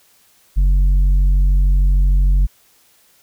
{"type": "tone with tanh clipping", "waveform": "sine", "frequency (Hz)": 46.56, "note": "F#1", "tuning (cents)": 12, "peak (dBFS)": -11, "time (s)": [0.56, 2.47], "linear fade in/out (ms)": 20, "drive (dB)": 5, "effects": ["white hiss -54 dBFS RMS until 3.22 s"]}